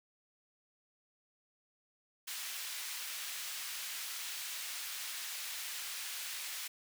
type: high-pass noise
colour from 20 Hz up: pink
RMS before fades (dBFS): -42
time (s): 2.27-6.68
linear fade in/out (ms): 10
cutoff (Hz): 2100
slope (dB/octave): 12
effects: none